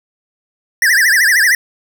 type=tone with vibrato; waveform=square; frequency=1787 Hz; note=A6; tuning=26 cents sharp; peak=-9 dBFS; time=0.82-1.55 s; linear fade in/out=2 ms; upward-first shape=triangle; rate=13 Hz; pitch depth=240 cents each way; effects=none